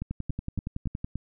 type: two click trains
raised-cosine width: 5 ms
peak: -19 / -19 dBFS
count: 11 / 5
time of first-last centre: 0.11-1.045 / 0.02-1.156 s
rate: 10.7 / 3.52 Hz
effects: none